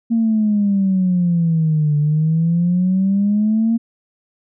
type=exponential two-way sweep; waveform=sine; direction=down then up; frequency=231.9 to 146.83 to 231.9 Hz; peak=-12 dBFS; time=0.1-3.78 s; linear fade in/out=20 ms; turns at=1.97 s; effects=tanh soft clip ceiling -8 dBFS